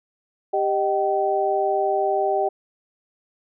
sine tone cluster, 395.8 / 617 / 770 Hz, G4 / D#5 / G5, +17 / -15 / -31 cents, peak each -23 / -24 / -22 dBFS, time 0.53-2.49 s, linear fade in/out 10 ms, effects none

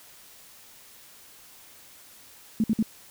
sine tone bursts, 220 Hz, A3, in tune, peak -19 dBFS, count 3, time 2.6-2.827 s, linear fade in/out 2 ms, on 39 ms, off 55 ms, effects white hiss -51 dBFS RMS until 3.1 s

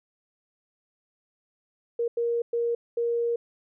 sine tone bursts at uneven times, 470 Hz, A#4, 14 cents sharp, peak -23 dBFS, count 4, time 1.99-2.08 / 2.17-2.42 / 2.53-2.75 / 2.97-3.36 s, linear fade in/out 5 ms, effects none

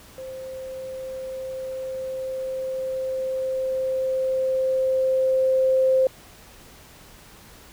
sine tone with level ramp, 523.3 Hz, C5, in tune, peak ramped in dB -33 to -15 dBFS, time 0.18-6.07 s, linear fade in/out 2 ms, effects pink hiss -48 dBFS RMS until 7.72 s

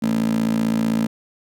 15% pulse tone with high-pass filter, 55.7 Hz, A1, 22 cents sharp, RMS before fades -20 dBFS, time 0.02-1.07 s, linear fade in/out 10 ms, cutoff 230 Hz, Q 4.9, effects none

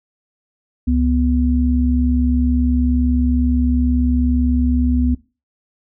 sine tone pair together, 69.3 / 247.1 Hz, C#2 / B3, 0 / +1 cents, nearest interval octave + minor seventh, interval 2201 cents, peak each -16 dBFS, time 0.87-5.15 s, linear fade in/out 10 ms, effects noise-tail reverb RT60 0.3 s tail -19 dB re dry

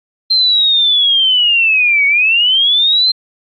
sine linear two-way sweep, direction down then up, 4161 to 2217 to 4161 Hz, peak -8 dBFS, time 0.3-3.12 s, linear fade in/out 10 ms, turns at 2.06 s, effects AAC 64 kbps

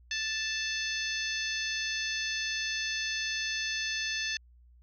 harmonic tone with a mistuned harmonic, 880 Hz, A5, in tune, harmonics 2 / 3 / 4 / 5 / 6 / 7, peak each -35 / -37 / -38 / -39 / -40 / -40 dBFS, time 0.11-4.37 s, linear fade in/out 2 ms, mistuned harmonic 6, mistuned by -26 cents, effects added 60 Hz sine -55 dBFS peak until 4.82 s

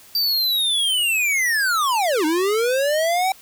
square linear two-way sweep, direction down then up, 4699 to 300 to 775 Hz, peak -18 dBFS, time 0.15-3.32 s, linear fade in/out 2 ms, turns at 2.25 s, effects white hiss -47 dBFS RMS until 3.41 s

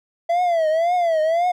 triangle tone with vibrato, 669 Hz, E5, 25 cents sharp, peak -14 dBFS, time 0.29-1.52 s, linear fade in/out 10 ms, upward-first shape triangle, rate 1.9 Hz, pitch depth 150 cents each way, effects none

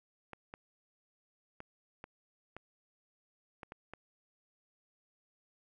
clicks, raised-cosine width 0.5 ms, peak -30 dBFS, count 8, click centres 0.333 / 0.539 / 1.604 / 2.041 / 2.566 / 3.632 / 3.721 / 3.936 s, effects 12-bit

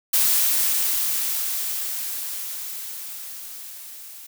blue noise with level ramp, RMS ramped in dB -18 to -41 dBFS, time 0.13-4.27 s, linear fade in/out 10 ms, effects none

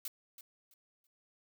blue noise with echo, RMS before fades -40 dBFS, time 0.05-0.08 s, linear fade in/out 2 ms, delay 330 ms, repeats 3, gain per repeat -12 dB, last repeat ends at 1.07 s, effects none

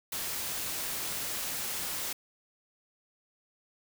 white noise, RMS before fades -35 dBFS, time 0.12-2.13 s, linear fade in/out 5 ms, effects none

